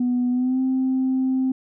sine tone with pitch glide, 246.9 to 261 Hz, B3 to C4, 0 to -4 cents, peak -17 dBFS, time 0-1.52 s, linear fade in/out 5 ms, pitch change +96 cents, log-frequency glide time 0.3-0.6 s, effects tanh soft clip ceiling -15 dBFS

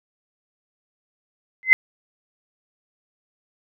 sine tone with exponential growth, 2056 Hz, C7, 31 cents flat, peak -4 dBFS, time 1.63-1.73 s, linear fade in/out 0 ms, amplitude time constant 21 ms, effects none

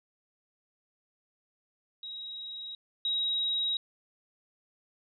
sine tone pair in turn, 3820 / 3820 Hz, A#7 / A#7, +42 / +42 cents, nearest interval unison, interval 0 cents, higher neither, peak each -38 / -27 dBFS, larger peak second, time 2.03-2.75 / 3.05-3.77 s, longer neither, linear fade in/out 2 ms, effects none

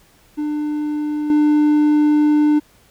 triangle tone with level steps, 299.1 Hz, D4, 32 cents sharp, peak -17 / -9 dBFS, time 0.37-2.6 s, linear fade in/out 20 ms, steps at 1.3 s, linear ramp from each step 2 ms, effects pink hiss -53 dBFS RMS until 2.9 s

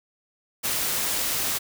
white noise, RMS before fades -26 dBFS, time 0.63-1.59 s, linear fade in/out 20 ms, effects none

